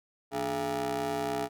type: ring-modulated tone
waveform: 25% pulse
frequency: 130 Hz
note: C3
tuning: 11 cents flat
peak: -23 dBFS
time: 0.31-1.49 s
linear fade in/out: 50 ms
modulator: 552 Hz
effects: none